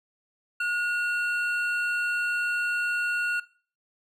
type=tone pair together; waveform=triangle; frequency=1442 / 2727 Hz; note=F#6 / F7; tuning=-45 / -42 cents; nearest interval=major seventh; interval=1103 cents; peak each=-24 / -30 dBFS; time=0.6-3.4 s; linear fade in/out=5 ms; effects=noise-tail reverb RT60 0.4 s tail -18 dB re dry